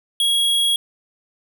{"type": "tone", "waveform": "square", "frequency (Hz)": 3310, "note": "G#7", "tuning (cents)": -6, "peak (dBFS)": -16, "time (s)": [0.2, 0.76], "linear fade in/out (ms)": 2, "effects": []}